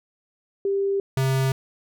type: tone pair in turn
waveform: sine / square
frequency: 395 / 133.12 Hz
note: G4 / C3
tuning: +13 / +30 cents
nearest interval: octave + perfect fifth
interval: 1883 cents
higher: first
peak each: -20 dBFS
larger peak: neither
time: 0.65-1 / 1.17-1.52 s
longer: neither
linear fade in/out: 2 ms
effects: none